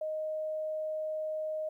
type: tone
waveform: sine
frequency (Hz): 622.3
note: D#5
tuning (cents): 0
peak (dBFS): -32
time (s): 0.01-1.69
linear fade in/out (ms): 5
effects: 12-bit